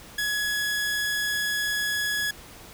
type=tone; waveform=sawtooth; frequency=1683 Hz; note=G#6; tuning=23 cents sharp; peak=-21 dBFS; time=0.18-2.31 s; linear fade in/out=5 ms; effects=pink hiss -46 dBFS RMS until 2.73 s